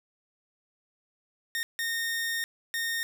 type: tone bursts at uneven times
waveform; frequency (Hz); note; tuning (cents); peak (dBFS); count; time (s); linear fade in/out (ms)
sawtooth; 1840; A#6; -23; -25; 3; 1.55-1.63 / 1.79-2.44 / 2.74-3.03; 0
effects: none